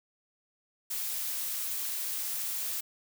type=noise; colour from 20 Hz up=blue; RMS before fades=-34 dBFS; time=0.9-2.81 s; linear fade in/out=10 ms; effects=none